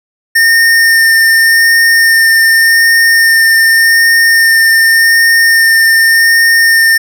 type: tone with vibrato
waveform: square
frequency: 1819 Hz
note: A#6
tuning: 43 cents flat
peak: -5 dBFS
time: 0.35-6.98 s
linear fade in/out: 10 ms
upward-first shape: sine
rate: 0.86 Hz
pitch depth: 11 cents each way
effects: none